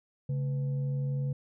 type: tone with frequency modulation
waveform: sine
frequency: 138.59 Hz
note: C#3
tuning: in tune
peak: -28 dBFS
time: 0.29-1.33 s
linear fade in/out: 5 ms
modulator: 358 Hz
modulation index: 0.28
effects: none